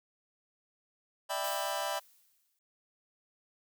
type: chord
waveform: sawtooth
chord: E minor seventh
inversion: third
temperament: just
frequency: 593.3 / 659.3 / 791.1 / 988.9 Hz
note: D5 / E5 / G5 / B5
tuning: +18 / 0 / +16 / +2 cents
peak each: -34 dBFS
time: 1.29-2 s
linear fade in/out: 20 ms
type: noise with exponential decay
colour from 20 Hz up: blue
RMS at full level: -40 dBFS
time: 1.44-2.59 s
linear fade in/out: 2 ms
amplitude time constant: 250 ms
effects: none